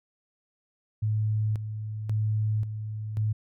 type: tone with tremolo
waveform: sine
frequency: 107.6 Hz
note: A2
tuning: 38 cents flat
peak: -23 dBFS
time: 1.02-3.33 s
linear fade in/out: 10 ms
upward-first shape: square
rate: 0.93 Hz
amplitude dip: 60%
effects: none